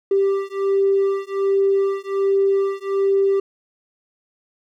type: beating tone pair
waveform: triangle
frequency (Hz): 392 / 393.3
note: G4 / G4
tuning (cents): 0 / +6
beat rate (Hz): 1.3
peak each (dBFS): -16 / -16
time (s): 0.11-3.4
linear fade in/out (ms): 5
effects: tanh soft clip ceiling -11 dBFS